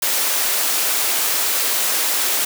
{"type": "high-pass noise", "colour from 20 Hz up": "white", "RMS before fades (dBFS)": -19, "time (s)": [0.02, 2.45], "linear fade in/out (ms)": 5, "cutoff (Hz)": 370, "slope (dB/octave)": 12, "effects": []}